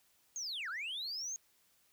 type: linear two-way sweep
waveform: sine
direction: down then up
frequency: 6645 to 1297 to 6645 Hz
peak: -36 dBFS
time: 0.36-1.36 s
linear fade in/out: 0 ms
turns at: 0.69 s
effects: tanh soft clip ceiling -36 dBFS + white hiss -71 dBFS RMS until 1.92 s